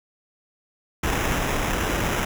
pink noise with sample-and-hold, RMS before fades -24 dBFS, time 1.03-2.25 s, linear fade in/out 5 ms, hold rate 4410 Hz, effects none

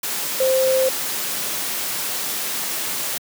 sine tone in noise, 523.3 Hz, C5, in tune, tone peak -15 dBFS, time 0.4-0.89 s, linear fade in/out 5 ms, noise white, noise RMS -25 dBFS, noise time 0.03-3.18 s, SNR +7 dB, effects high-pass 150 Hz 12 dB/octave

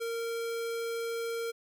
square tone, 461.8 Hz, A#4, 16 cents flat, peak -33 dBFS, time 0-1.52 s, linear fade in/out 20 ms, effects none

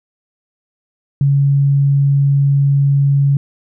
sine tone, 140 Hz, C#3, 18 cents sharp, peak -9 dBFS, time 1.21-3.37 s, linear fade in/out 2 ms, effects none

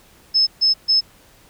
sine tone bursts, 5210 Hz, E8, 21 cents flat, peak -12 dBFS, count 3, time 0.34-1.01 s, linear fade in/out 20 ms, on 130 ms, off 140 ms, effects pink hiss -51 dBFS RMS until 1.49 s

